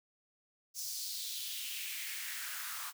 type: noise with high-pass filter sweep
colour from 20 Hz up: white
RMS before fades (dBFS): -41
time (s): 0.74-2.93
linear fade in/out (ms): 50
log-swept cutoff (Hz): 5800 to 1100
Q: 2.8
effects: none